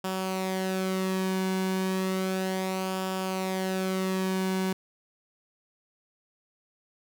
sawtooth tone with flanger, 188.4 Hz, F#3, 32 cents sharp, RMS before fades -29 dBFS, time 0.04-4.73 s, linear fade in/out 5 ms, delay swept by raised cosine 0.48 to 1.58 ms, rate 0.33 Hz, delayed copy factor -0.5, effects none

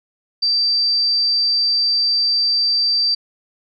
sine tone, 4672 Hz, D8, 10 cents flat, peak -14 dBFS, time 0.42-3.15 s, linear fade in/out 10 ms, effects none

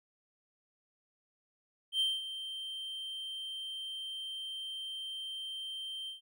triangle tone with ADSR envelope, 3136 Hz, G7, in tune, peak -25 dBFS, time 1.92-6.21 s, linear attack 79 ms, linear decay 210 ms, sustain -12 dB, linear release 130 ms, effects none

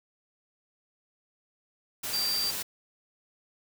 sine tone in noise, 4699 Hz, D8, in tune, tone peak -27 dBFS, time 2.13-2.51 s, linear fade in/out 10 ms, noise white, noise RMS -34 dBFS, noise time 2.03-2.63 s, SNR +4 dB, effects none

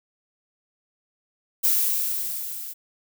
violet noise with level ramp, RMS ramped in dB -19 to -36 dBFS, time 1.63-2.74 s, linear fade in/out 20 ms, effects none

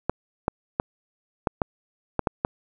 clicks, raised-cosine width 1 ms, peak -7 dBFS, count 8, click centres 0.096 / 0.481 / 0.799 / 1.472 / 1.618 / 2.193 / 2.272 / 2.449 s, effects none

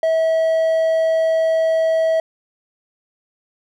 triangle tone, 647 Hz, E5, 32 cents flat, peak -12 dBFS, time 0.03-2.2 s, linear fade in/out 2 ms, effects none

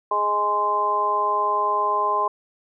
harmonic tone, 207.7 Hz, G#3, in tune, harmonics 2 / 3 / 4 / 5, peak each -29 / -29 / -27 / -20 dBFS, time 0.11-2.28 s, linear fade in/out 5 ms, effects none

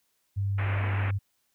sine tone, 99.1 Hz, G2, 19 cents sharp, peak -25 dBFS, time 0.36-1.19 s, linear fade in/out 20 ms
white low-pass noise, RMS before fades -36 dBFS, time 0.58-1.11 s, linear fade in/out 5 ms, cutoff 2500 Hz, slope 48 dB/octave
effects white hiss -73 dBFS RMS until 1.54 s

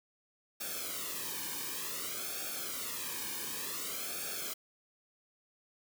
white noise with flanger, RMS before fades -39 dBFS, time 0.6-4.54 s, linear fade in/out 10 ms, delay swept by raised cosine 1 to 1.51 ms, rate 0.55 Hz, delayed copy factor -0.85, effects none

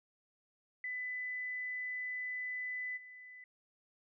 sine tone with level steps, 2000 Hz, B6, 21 cents sharp, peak -37 / -50 dBFS, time 0.84-3.44 s, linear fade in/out 2 ms, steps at 2.96 s, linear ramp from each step 20 ms, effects none

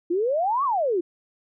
sine exponential two-way sweep, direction up then down, 329.6 to 1174.7 to 329.6 Hz, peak -20 dBFS, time 0.1-1.01 s, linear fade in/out 10 ms, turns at 0.64 s, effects none

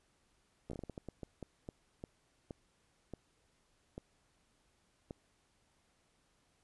slowing click train, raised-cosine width 2 ms, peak -30 dBFS, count 17, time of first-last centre 0.7-5.108 s, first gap 14 ms, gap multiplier 1.34, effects pink hiss -74 dBFS RMS until 6.63 s + resampled to 24000 Hz

